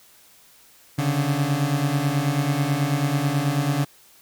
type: beating tone pair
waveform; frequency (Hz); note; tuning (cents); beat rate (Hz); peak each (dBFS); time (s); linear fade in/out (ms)
30% pulse; 137.5 / 146.7; C#3 / D3; -14 / -2; 9.2; -21 / -20; 0.98-3.85; 10
effects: white hiss -53 dBFS RMS until 4.21 s